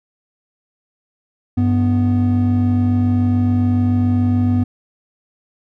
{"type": "tone pair together", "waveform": "triangle", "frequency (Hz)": [97.98, 246.9], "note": ["G2", "B3"], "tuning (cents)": [0, 0], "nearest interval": "octave + major third", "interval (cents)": 1600, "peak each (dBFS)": -13, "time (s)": [1.57, 4.64], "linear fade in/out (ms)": 10, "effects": ["tanh soft clip ceiling -4 dBFS"]}